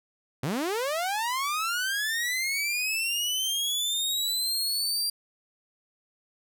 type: linear sweep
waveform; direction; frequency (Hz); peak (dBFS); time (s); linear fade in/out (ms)
sawtooth; up; 116.3 to 4758; -23; 0.43-5.1; 5
effects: none